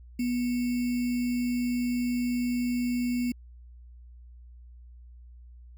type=tone with sample-and-hold; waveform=sine; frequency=244.2 Hz; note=B3; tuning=19 cents flat; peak=-25 dBFS; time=0.19-3.32 s; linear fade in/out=5 ms; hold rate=2450 Hz; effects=added 60 Hz sine -46 dBFS peak until 5.77 s